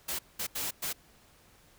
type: noise bursts at uneven times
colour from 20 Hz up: white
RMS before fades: -34 dBFS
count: 4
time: 0.08-0.19 / 0.39-0.47 / 0.55-0.71 / 0.82-0.93 s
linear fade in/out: 10 ms
effects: pink hiss -61 dBFS RMS until 1.78 s